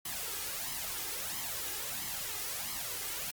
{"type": "noise with flanger", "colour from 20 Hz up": "white", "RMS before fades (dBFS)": -38, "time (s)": [0.05, 3.31], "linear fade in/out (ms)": 5, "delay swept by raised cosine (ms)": [0.96, 2.46], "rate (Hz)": 1.5, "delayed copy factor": 0.65, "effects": ["Opus 48 kbps"]}